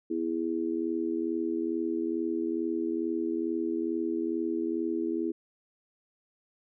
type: tone with amplitude modulation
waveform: sine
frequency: 329.8 Hz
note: E4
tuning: 1 cent sharp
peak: -23 dBFS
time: 0.1-5.32 s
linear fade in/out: 10 ms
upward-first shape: sine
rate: 82.3 Hz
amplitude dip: 100%
effects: none